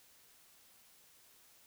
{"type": "silence", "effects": ["white hiss -64 dBFS RMS until 1.66 s"]}